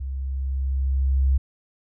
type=tone with level ramp; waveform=sine; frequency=66.8 Hz; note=C2; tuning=36 cents sharp; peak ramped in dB=-27 to -15 dBFS; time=0-1.38 s; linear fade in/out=10 ms; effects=none